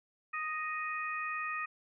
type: harmonic tone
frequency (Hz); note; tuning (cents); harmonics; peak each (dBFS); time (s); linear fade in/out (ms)
622.3; D#5; 0; 2 / 3 / 4; -37 / -39 / -40; 0.33-1.66; 10
effects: none